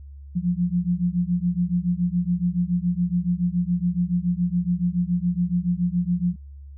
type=beating tone pair; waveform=sine; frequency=173.1 / 180.2 Hz; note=F3 / F#3; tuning=-15 / -45 cents; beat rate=7.1 Hz; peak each=-23 dBFS; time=0.35-6.36 s; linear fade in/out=20 ms; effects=added 70 Hz sine -38 dBFS peak until 6.77 s